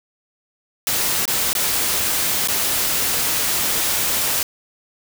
white noise with dropouts, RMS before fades -20 dBFS, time 0.87-4.43 s, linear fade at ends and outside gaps 1 ms, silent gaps 1.255-1.278 / 1.531-1.551 / 2.475-2.484 s, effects none

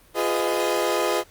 30% pulse chord, F half-diminished seventh, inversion none, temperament equal with one note detuned, 349.2 / 415.3 / 503.4 / 622.3 Hz, F4 / Ab4 / Cb5 / Eb5, 0 / 0 / +33 / 0 cents, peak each -24 dBFS, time 0.14-1.24 s, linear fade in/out 50 ms, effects pink hiss -54 dBFS RMS until 1.3 s + Opus 32 kbps

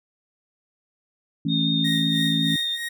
harmonic tone, 55 Hz, A1, in tune, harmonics 3 / 4 / 5, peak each -24 / -27 / -25 dBFS, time 1.45-2.56 s, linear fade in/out 5 ms
sine tone with vibrato, 3668 Hz, A#7, 29 cents flat, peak -23 dBFS, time 1.48-2.79 s, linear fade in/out 50 ms, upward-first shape sine, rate 5.5 Hz, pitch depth 12 cents each way
30% pulse tone with tremolo, 1875 Hz, A#6, 10 cents sharp, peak -24 dBFS, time 1.84-2.89 s, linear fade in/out 10 ms, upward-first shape sine, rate 3.2 Hz, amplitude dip 75%
effects none

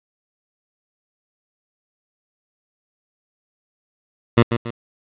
15% pulse tone with echo, 117.1 Hz, A#2, 8 cents sharp, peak -3 dBFS, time 4.37-4.43 s, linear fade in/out 10 ms, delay 140 ms, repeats 2, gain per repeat -8 dB, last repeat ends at 4.71 s, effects resampled to 8000 Hz + 7-bit

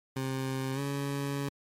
20% pulse tone with pitch glide, 132.6 to 140.48 Hz, C3 to C#3, +23 to +23 cents, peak -26 dBFS, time 0.16-1.49 s, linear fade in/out 5 ms, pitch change +100 cents, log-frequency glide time 0.74-0.8 s, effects MP3 64 kbps

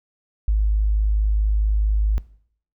sine tone, 52.3 Hz, G#1, 13 cents sharp, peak -15 dBFS, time 0.48-2.18 s, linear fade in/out 0 ms, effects noise-tail reverb RT60 0.6 s tail -20 dB re dry

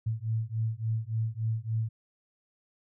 sine beating tone pair, 110 / 113.5 Hz, A2 / A#2, 0 / -46 cents, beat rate 3.5 Hz, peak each -31 dBFS, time 0.06-1.89 s, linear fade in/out 10 ms, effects none

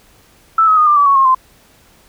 sine tone with pitch steps, 1318.5 / 1274.3 / 1231.6 / 1190.4 / 1150.5 / 1111.9 / 1074.7 / 1038.7 Hz, E6 / D#6 / D#6 / D6 / D6 / C#6 / C6 / C6, 0 / +41 / -18 / +23 / -36 / +5 / +46 / -13 cents, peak -7 dBFS, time 0.58-1.348 s, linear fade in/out 5 ms, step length 96 ms, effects pink hiss -49 dBFS RMS until 2.08 s

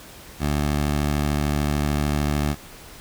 15% pulse tone, 73.42 Hz, D2, in tune, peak -14 dBFS, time 0.39-2.56 s, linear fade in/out 50 ms, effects pink hiss -43 dBFS RMS until 3 s

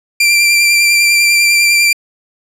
sawtooth tone with vibrato, 2363 Hz, D7, 10 cents sharp, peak -4 dBFS, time 0.2-1.93 s, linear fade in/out 5 ms, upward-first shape sine, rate 10 Hz, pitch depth 18 cents each way, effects low-pass 12000 Hz 12 dB/octave

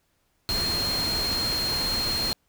sine tone in noise, 4217 Hz, C8, 13 cents sharp, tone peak -25 dBFS, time 0.49-2.33 s, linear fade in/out 0 ms, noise pink, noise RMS -31 dBFS, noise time 0.49-2.33 s, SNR +3 dB, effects pink hiss -70 dBFS RMS until 2.48 s

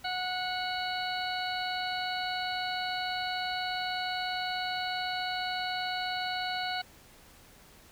harmonic tone with a mistuned harmonic, 734 Hz, F#5, 14 cents flat, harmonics 1 / 2 / 3 / 4 / 5 / 6, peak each -34 / -37 / -41 / -41 / -40 / -40 dBFS, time 0.04-6.82 s, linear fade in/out 10 ms, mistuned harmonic 5, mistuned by +110 cents, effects pink hiss -56 dBFS RMS until 7.91 s

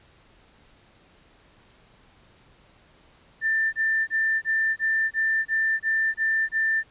sine tone bursts, 1782 Hz, A6, 22 cents sharp, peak -20 dBFS, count 10, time 3.41-6.835 s, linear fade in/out 50 ms, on 320 ms, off 25 ms, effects pink hiss -57 dBFS RMS until 6.9 s + resampled to 8000 Hz

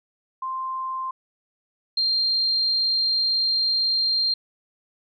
sine tone pair in turn, 1046.5 / 4186 Hz, C6 / C8, 0 / 0 cents, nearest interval 2 octaves, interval 2400 cents, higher second, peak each -26 / -19 dBFS, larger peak second, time 0.42-1.11 / 1.97-4.34 s, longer second, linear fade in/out 5 ms, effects none

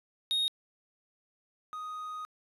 triangle tone pair in turn, 3729 / 1246.6 Hz, A#7 / D#6, 0 / +3 cents, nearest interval octave + perfect fifth, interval 1897 cents, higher first, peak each -25 / -35 dBFS, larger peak first, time 0.31-0.48 / 1.73-2.25 s, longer second, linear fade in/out 0 ms, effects resampled to 32000 Hz + 11-bit

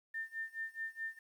sine tone with tremolo, 1800 Hz, A6, 39 cents sharp, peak -36 dBFS, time 0.14-1.19 s, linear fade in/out 5 ms, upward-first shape sine, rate 4.7 Hz, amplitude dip 95%, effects 11-bit

